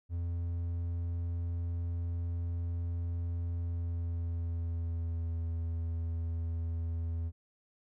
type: tone with pitch glide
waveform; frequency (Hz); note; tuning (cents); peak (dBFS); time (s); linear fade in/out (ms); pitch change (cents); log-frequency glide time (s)
triangle; 85.5 to 83.07; F2 to E2; -36 to +14; -30; 0.09-7.32; 50; -50; 3.58-5.4
effects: none